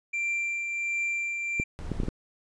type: tone with tremolo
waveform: triangle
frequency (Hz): 2362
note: D7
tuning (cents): +9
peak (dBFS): -24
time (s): 0.13-1.64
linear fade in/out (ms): 10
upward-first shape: triangle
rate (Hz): 1.4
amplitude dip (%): 40
type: clicks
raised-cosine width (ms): 3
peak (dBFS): -16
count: 5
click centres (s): 1.599 / 1.917 / 2.001 / 2.034 / 2.084
type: noise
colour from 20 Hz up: brown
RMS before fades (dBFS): -35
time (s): 1.79-2.09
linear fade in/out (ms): 0
effects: resampled to 22050 Hz